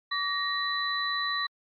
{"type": "tone cluster", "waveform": "sine", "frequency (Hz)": [1148, 1873, 3978], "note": ["D6", "A#6", "B7"], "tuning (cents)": [-40, 8, 12], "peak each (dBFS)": -31, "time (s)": [0.11, 1.47], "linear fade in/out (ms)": 10, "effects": ["MP3 64 kbps"]}